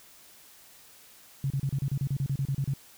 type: tone bursts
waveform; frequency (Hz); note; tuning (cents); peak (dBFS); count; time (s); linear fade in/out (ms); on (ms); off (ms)
sine; 136.7; C#3; -24; -25; 14; 1.44-2.737; 2; 62; 33
effects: white hiss -54 dBFS RMS until 2.97 s